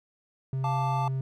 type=tone; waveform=triangle; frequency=132.8 Hz; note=C3; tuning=26 cents sharp; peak=-25 dBFS; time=0.53-1.21 s; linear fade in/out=2 ms
type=chord; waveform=triangle; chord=D minor; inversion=first; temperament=equal; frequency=698.5 / 880 / 1174.7 Hz; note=F5 / A5 / D6; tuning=0 / 0 / 0 cents; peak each=-33 / -27 / -33 dBFS; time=0.64-1.08 s; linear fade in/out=2 ms
effects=none